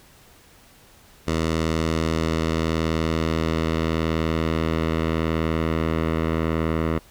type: tone with low-pass filter sweep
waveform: 10% pulse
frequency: 80.8 Hz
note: E2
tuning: 34 cents flat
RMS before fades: -23 dBFS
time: 1.27-6.99 s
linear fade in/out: 10 ms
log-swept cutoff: 7300 to 2000 Hz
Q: 0.82
effects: pink hiss -52 dBFS RMS until 7.1 s